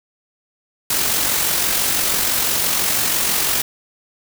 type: noise with amplitude modulation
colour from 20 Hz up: white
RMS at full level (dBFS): -17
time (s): 0.9-3.62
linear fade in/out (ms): 5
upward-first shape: sine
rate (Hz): 46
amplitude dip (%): 35
effects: none